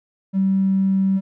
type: tone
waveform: triangle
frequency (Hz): 192.6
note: G3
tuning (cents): -30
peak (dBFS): -11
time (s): 0.33-1.21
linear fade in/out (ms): 50
effects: tanh soft clip ceiling -13 dBFS